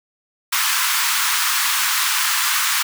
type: high-pass noise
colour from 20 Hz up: pink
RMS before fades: -19 dBFS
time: 0.52-2.83 s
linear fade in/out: 10 ms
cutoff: 1000 Hz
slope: 48 dB/octave
effects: none